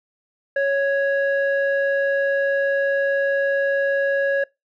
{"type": "tone with low-pass filter", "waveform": "square", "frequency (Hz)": 554.4, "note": "C#5", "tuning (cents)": 0, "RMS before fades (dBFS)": -20, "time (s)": [0.56, 4.44], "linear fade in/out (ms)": 5, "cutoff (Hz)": 1400, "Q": 6.5, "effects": ["noise-tail reverb RT60 0.2 s tail -23 dB re dry"]}